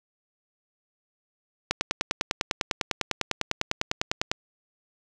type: click train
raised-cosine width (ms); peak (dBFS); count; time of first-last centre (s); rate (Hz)
0.2; -6; 27; 1.71-4.315; 9.98
effects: none